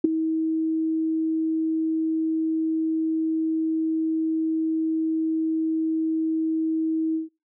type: tone with ADSR envelope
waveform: sine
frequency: 320 Hz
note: D#4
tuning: 49 cents sharp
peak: -9 dBFS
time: 0.04-7.29 s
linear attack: 7 ms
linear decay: 9 ms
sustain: -12 dB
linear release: 140 ms
effects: noise-tail reverb RT60 0.3 s tail -24 dB re dry